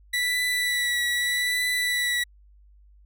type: tone with vibrato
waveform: 30% pulse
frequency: 1962 Hz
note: B6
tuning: 12 cents flat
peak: -20 dBFS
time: 0.13-2.24 s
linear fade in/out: 10 ms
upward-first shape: triangle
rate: 0.81 Hz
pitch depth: 24 cents each way
effects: added 50 Hz sine -51 dBFS peak until 3.05 s